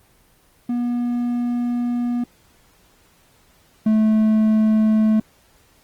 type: tone pair in turn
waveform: triangle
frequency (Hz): 241.5 / 217.3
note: B3 / A3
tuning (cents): -39 / -21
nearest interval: major second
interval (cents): 182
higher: first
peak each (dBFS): -17 / -11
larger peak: second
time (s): 0.69-2.24 / 3.86-5.2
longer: first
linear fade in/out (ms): 5
effects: pink hiss -56 dBFS RMS until 5.83 s + Opus 24 kbps